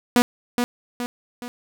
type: tone with echo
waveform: sawtooth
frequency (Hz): 243.2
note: B3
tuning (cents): -26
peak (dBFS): -9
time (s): 0.16-0.22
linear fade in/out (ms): 0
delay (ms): 420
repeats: 3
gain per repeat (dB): -6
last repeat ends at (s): 1.48
effects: none